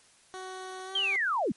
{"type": "tone with pitch glide", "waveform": "15% pulse", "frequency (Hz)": [373.9, 390], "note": ["F#4", "G4"], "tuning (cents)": [18, -9], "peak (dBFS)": -32, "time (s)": [0.34, 1.16], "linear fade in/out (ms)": 0, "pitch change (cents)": 73, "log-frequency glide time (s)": [0.84, 1]}
{"type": "linear sweep", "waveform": "sine", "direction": "down", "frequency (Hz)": [3246, 162.7], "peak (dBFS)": -25, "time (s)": [0.95, 1.52], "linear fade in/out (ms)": 5}
{"effects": ["white hiss -60 dBFS RMS until 1.56 s", "MP3 48 kbps"]}